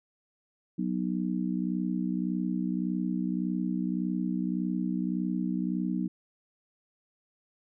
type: harmonic tone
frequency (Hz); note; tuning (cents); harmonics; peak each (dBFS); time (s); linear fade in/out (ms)
61.74; B1; 0; 3 / 4 / 5; -30 / -32 / -34; 0.78-6.08; 10
effects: none